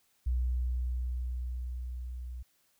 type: tone with level ramp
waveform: sine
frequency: 61.8 Hz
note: B1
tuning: 2 cents sharp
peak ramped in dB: -26 to -38 dBFS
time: 0.26-2.43 s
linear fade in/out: 10 ms
effects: white hiss -71 dBFS RMS until 2.79 s